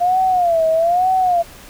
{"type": "tone with vibrato", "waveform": "sine", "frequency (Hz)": 695, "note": "F5", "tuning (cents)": -9, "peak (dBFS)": -12, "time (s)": [0, 1.43], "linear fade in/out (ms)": 20, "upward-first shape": "sine", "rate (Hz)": 1.1, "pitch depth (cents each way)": 140, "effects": ["pink hiss -40 dBFS RMS until 1.69 s"]}